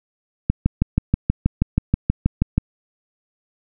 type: click train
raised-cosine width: 5 ms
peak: -3 dBFS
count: 14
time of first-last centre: 0.5-2.58 s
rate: 6.25 Hz
effects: none

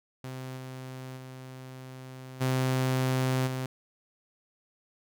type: tone with level steps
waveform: sawtooth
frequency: 129.8 Hz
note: C3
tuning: 13 cents flat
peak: -33 / -35 / -38 / -21 / -27 dBFS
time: 0.24-3.66 s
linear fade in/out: 2 ms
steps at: 0.56 / 1.16 / 2.4 / 3.46 s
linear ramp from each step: 20 ms
effects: none

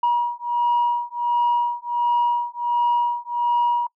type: beating tone pair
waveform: sine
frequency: 957 / 958.4 Hz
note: A#5 / A#5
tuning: +45 / +48 cents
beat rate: 1.4 Hz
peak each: -20 dBFS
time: 0.03-3.87 s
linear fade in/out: 5 ms
effects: noise-tail reverb RT60 0.1 s tail -25 dB re dry + tanh soft clip ceiling -13 dBFS

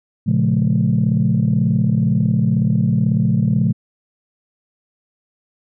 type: chord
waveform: sine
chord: Bb minor seventh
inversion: none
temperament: equal with one note detuned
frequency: 116.54 / 138.59 / 174.61 / 213.1 Hz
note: Bb2 / Db3 / F3 / Ab3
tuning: 0 / 0 / 0 / +45 cents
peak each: -18 dBFS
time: 0.26-3.73 s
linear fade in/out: 20 ms
effects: tanh soft clip ceiling -6 dBFS

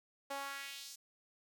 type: tone with high-pass filter sweep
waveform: sawtooth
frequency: 277.2 Hz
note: C#4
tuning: in tune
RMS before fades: -45 dBFS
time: 0.3-0.96 s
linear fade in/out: 10 ms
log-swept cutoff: 620 to 6400 Hz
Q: 1.7
effects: none

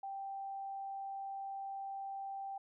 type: tone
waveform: sine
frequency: 784 Hz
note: G5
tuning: in tune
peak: -40 dBFS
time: 0.03-2.58 s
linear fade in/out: 5 ms
effects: none

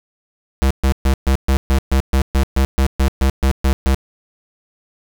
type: tone bursts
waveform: square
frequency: 66.8 Hz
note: C2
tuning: 36 cents sharp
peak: -12 dBFS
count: 16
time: 0.62-3.946 s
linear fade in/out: 0 ms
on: 86 ms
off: 130 ms
effects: none

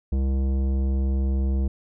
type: tone with tanh clipping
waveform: triangle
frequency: 66.8 Hz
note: C2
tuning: 36 cents sharp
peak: -22 dBFS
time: 0.12-1.68 s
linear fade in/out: 5 ms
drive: 18 dB
effects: none

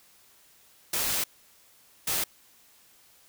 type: noise bursts at uneven times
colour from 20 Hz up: white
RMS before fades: -28 dBFS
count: 2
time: 0.93-1.24 / 2.07-2.24 s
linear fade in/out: 5 ms
effects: white hiss -59 dBFS RMS until 3.28 s

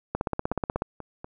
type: two click trains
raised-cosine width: 1 ms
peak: -23 / -12 dBFS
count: 4 / 12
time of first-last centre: 0.52-1.245 / 0.15-0.821 s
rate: 4.14 / 16.4 Hz
effects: none

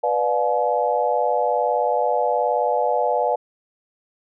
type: chord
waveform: sine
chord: B diminished seventh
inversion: none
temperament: just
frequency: 493.9 / 592.7 / 711.2 / 853.4 Hz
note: B4 / D5 / F5 / Ab5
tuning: 0 / +16 / +31 / +47 cents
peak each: -23 dBFS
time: 0.03-3.36 s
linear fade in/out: 10 ms
effects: none

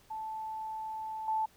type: tone with level steps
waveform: sine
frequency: 876 Hz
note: A5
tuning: 8 cents flat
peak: -36 / -28 dBFS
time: 0.1-1.46 s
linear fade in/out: 10 ms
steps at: 1.28 s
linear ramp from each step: 2 ms
effects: pink hiss -63 dBFS RMS until 1.56 s

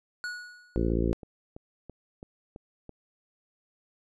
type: tone with exponential decay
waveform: square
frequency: 1460 Hz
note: F#6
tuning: 24 cents flat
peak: -31 dBFS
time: 0.24-0.93 s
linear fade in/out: 0 ms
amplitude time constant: 150 ms
type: harmonic tone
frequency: 56.8 Hz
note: A#1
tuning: 44 cents flat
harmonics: 1 / 2 / 3 / 4 / 5 / 6 / 7 / 8 / 9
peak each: -28 / -33 / -33 / -33 / -34 / -31 / -34 / -38 / -39 dBFS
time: 0.76-1.13 s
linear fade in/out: 0 ms
type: click train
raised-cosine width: 2 ms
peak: -29 dBFS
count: 7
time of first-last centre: 0.9-2.893 s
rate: 3.01 Hz
effects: low-pass 7000 Hz 12 dB/octave

